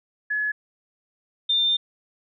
sine tone pair in turn, 1700 / 3602 Hz, G#6 / A7, +40 / +40 cents, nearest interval octave + minor second, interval 1300 cents, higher second, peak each -22 / -18 dBFS, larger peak second, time 0.3-0.52 / 1.49-1.77 s, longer second, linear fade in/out 10 ms, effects none

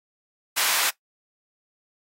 pink high-pass noise, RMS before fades -22 dBFS, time 0.56-0.91 s, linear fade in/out 20 ms, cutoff 1100 Hz, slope 12 dB/octave, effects noise-tail reverb RT60 0.1 s tail -18 dB re dry + AAC 48 kbps

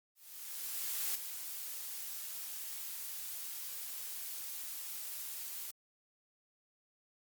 blue noise with ADSR envelope, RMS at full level -35 dBFS, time 0.15-5.71 s, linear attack 1000 ms, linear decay 7 ms, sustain -8 dB, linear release 4 ms, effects Opus 48 kbps

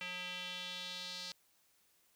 square tone with band-pass filter sweep, 180.5 Hz, F#3, 43 cents flat, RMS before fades -44 dBFS, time 0.01-1.32 s, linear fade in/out 0 ms, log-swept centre 2600 to 4500 Hz, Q 3.2, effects white hiss -72 dBFS RMS until 2.15 s

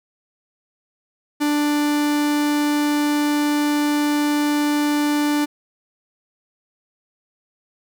45% pulse tone, 294.5 Hz, D4, 5 cents sharp, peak -17 dBFS, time 1.4-5.46 s, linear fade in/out 20 ms, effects none

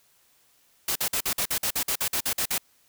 white noise bursts, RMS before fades -26 dBFS, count 14, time 0.88-2.581 s, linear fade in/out 5 ms, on 76 ms, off 49 ms, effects white hiss -63 dBFS RMS until 2.88 s

